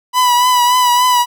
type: tone with vibrato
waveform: 45% pulse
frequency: 987.8 Hz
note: B5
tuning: in tune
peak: -9 dBFS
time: 0.13-1.26 s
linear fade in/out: 50 ms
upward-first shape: triangle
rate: 3.5 Hz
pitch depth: 41 cents each way
effects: none